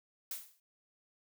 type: noise with exponential decay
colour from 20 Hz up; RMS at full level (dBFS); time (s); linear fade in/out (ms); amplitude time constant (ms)
blue; -37; 0.31-0.6; 2; 63
effects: none